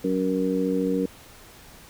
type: harmonic tone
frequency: 93.8 Hz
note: F#2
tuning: 24 cents sharp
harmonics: 2 / 3 / 4 / 5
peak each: -27 / -25 / -33 / -26 dBFS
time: 0.04-1.06 s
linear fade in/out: 5 ms
effects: pink hiss -48 dBFS RMS until 1.89 s